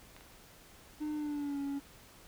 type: clicks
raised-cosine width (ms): 0.3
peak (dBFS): -35 / -39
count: 2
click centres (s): 0.165 / 0.209
type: tone with pitch glide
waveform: triangle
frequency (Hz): 302.1 to 280.2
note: D4 to C#4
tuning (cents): +49 to +19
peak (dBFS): -32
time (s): 1-1.8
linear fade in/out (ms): 20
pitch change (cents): -130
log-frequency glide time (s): 1.15-1.6
effects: pink hiss -57 dBFS RMS until 2.27 s